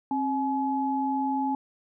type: tone pair together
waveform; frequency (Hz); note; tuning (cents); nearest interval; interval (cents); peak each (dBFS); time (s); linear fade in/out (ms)
sine; 267.7 / 849; C4 / G#5; +40 / +38; octave + minor sixth; 1998; -27; 0.11-1.55; 2
effects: none